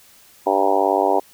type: harmonic tone with a mistuned harmonic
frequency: 98 Hz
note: G2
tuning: in tune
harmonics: 3 / 4 / 5 / 6 / 7 / 8 / 9 / 10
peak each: -26 / -22 / -24 / -23 / -22 / -21 / -25 / -25 dBFS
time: 0.46-1.2 s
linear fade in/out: 10 ms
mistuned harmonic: 10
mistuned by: -42 cents
effects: white hiss -50 dBFS RMS until 1.33 s